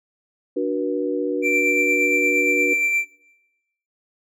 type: chord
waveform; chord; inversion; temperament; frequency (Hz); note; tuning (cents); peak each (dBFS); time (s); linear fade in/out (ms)
sine; B minor; first; equal with one note detuned; 293.7 / 370 / 482; D4 / F#4 / B4; 0 / 0 / -42; -24; 0.56-2.74; 10
type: tone with tremolo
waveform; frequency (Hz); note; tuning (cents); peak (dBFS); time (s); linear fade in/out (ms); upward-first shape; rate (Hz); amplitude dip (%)
triangle; 2349; D7; 0; -16; 1.42-3.05; 50; sine; 8.6; 35
effects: noise-tail reverb RT60 0.9 s tail -17 dB re dry